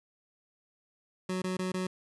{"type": "tone bursts", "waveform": "25% pulse", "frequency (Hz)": 185, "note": "F#3", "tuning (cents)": 0, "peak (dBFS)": -27, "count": 4, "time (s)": [1.29, 1.87], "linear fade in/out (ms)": 5, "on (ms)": 130, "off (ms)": 20, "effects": ["resampled to 24000 Hz", "11-bit"]}